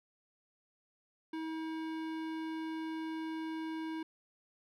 sine tone with hard clipping, 320 Hz, D#4, 49 cents sharp, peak -39 dBFS, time 1.33-4.03 s, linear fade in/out 5 ms, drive 17 dB, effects none

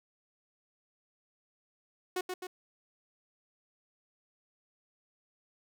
sawtooth tone with echo, 366.3 Hz, F#4, 17 cents flat, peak -27 dBFS, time 2.16-2.21 s, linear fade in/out 5 ms, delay 130 ms, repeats 2, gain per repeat -4 dB, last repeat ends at 2.47 s, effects none

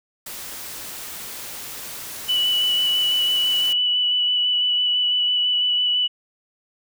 white noise, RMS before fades -34 dBFS, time 0.26-3.73 s, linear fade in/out 5 ms
sine tone with vibrato, 2963 Hz, F#7, 2 cents sharp, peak -17 dBFS, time 2.28-6.08 s, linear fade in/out 20 ms, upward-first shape square, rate 6 Hz, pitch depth 11 cents each way
effects none

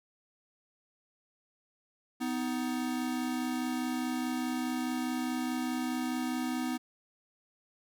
square tone pair together, 250 / 314.8 Hz, B3 / D#4, +21 / +20 cents, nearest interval major third, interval 399 cents, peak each -33 / -37 dBFS, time 2.2-6.78 s, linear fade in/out 20 ms, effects none

